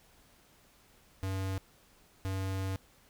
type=tone bursts at uneven times; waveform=square; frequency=95.6 Hz; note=G2; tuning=43 cents flat; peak=-33 dBFS; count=2; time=1.23-1.58 / 2.25-2.76 s; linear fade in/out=0 ms; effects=pink hiss -63 dBFS RMS until 3.09 s